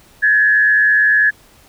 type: tone with frequency modulation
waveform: sine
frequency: 1698 Hz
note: G#6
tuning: 38 cents sharp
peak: -9 dBFS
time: 0.22-1.31 s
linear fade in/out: 20 ms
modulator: 109 Hz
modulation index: 0.6
effects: pink hiss -48 dBFS RMS until 1.68 s